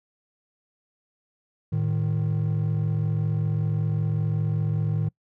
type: tone pair together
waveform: triangle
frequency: 109.57 / 154.8 Hz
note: A2 / D#3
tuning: -7 / -9 cents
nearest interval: tritone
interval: 598 cents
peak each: -22 dBFS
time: 1.72-5.09 s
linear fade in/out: 10 ms
effects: noise-tail reverb RT60 0.1 s tail -26 dB re dry + tanh soft clip ceiling -15 dBFS